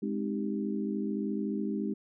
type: chord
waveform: sine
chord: Ab major seventh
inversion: none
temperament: equal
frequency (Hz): 207.7 / 261.6 / 311.1 / 392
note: Ab3 / C4 / Eb4 / G4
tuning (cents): 0 / 0 / 0 / 0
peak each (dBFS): -32 / -38 / -36 / -38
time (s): 0.02-1.94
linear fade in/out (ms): 10
effects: none